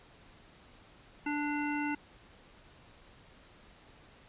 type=harmonic tone with a mistuned harmonic; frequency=293.7 Hz; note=D4; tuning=in tune; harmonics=1 / 3 / 5 / 7 / 9; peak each=-33 / -38 / -40 / -41 / -43 dBFS; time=1.26-1.95 s; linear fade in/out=5 ms; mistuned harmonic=9; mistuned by=+49 cents; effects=pink hiss -58 dBFS RMS until 4.28 s + resampled to 8000 Hz